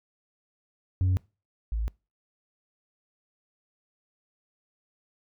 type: tone pair in turn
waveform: sine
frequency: 92.5 / 54.81 Hz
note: F#2 / A1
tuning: 0 / -6 cents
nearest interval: major sixth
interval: 906 cents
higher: first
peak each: -18 / -25 dBFS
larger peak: first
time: 1.01-1.17 / 1.72-1.88 s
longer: neither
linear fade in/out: 0 ms
effects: noise-tail reverb RT60 0.3 s tail -26 dB re dry + tanh soft clip ceiling -20 dBFS